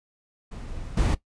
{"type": "noise with level steps", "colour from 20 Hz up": "brown", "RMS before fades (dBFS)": [-36, -20], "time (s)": [0.51, 1.15], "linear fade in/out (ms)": 10, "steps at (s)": 0.97, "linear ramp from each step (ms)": 5, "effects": ["noise-tail reverb RT60 0.1 s tail -17 dB re dry", "resampled to 22050 Hz"]}